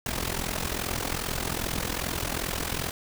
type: noise with amplitude modulation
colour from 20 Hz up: pink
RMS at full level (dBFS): -27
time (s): 0.06-2.91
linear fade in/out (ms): 2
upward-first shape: sine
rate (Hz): 42.5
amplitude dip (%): 80
effects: none